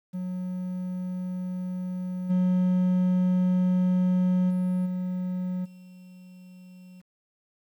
triangle tone with level steps, 182.4 Hz, F#3, 24 cents flat, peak -27 / -18 / -21 / -25 / -43 dBFS, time 0.13-7.02 s, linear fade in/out 20 ms, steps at 2.29 / 4.49 / 4.85 / 5.64 s, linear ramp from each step 20 ms, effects 10-bit

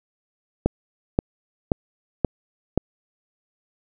click train, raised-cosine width 2 ms, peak -4 dBFS, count 5, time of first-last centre 0.66-2.776 s, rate 1.89 Hz, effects none

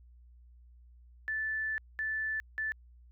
sine tone bursts at uneven times, 1753 Hz, A6, 7 cents flat, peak -31 dBFS, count 3, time 1.28-1.78 / 1.99-2.4 / 2.58-2.72 s, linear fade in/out 0 ms, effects added 60 Hz sine -54 dBFS peak until 3.11 s

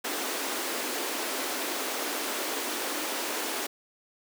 pink high-pass noise, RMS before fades -32 dBFS, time 0.04-3.67 s, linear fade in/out 10 ms, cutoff 260 Hz, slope 48 dB/octave, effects none

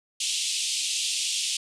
pink band-pass noise, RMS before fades -28 dBFS, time 0.2-1.57 s, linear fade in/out 5 ms, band 2700 to 9400 Hz, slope 48 dB/octave, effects none

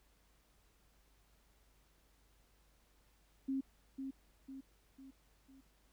sine tone with echo, 268.5 Hz, C4, 45 cents sharp, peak -34 dBFS, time 3.48-3.61 s, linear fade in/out 10 ms, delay 500 ms, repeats 4, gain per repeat -6 dB, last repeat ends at 5.61 s, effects added 50 Hz sine -70 dBFS peak until 5.92 s + pink hiss -73 dBFS RMS until 5.92 s

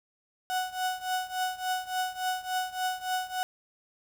35% pulse tone with tremolo, 740 Hz, F#5, in tune, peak -24 dBFS, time 0.5-3.43 s, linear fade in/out 0 ms, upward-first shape triangle, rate 3.5 Hz, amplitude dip 90%, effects 9-bit

